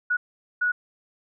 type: tone bursts at uneven times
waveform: sine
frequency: 1462 Hz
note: F#6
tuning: 21 cents flat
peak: -20 dBFS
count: 2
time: 0.1-0.17 / 0.61-0.72 s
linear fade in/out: 10 ms
effects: none